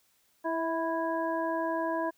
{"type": "harmonic tone with a mistuned harmonic", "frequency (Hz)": 329.6, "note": "E4", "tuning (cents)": 0, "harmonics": [1, 2, 3, 5], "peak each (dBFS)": [-33, -32, -33, -39], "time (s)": [0.44, 2.11], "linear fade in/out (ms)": 20, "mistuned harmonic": 2, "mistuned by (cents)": -20, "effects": ["white hiss -69 dBFS RMS until 2.17 s"]}